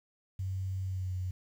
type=tone with pitch glide; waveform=sine; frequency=94.8 to 91.94 Hz; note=F#2 to F#2; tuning=+43 to -10 cents; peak=-32 dBFS; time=0.39-1.31 s; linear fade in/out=5 ms; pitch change=-53 cents; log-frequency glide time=0.82-1.14 s; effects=10-bit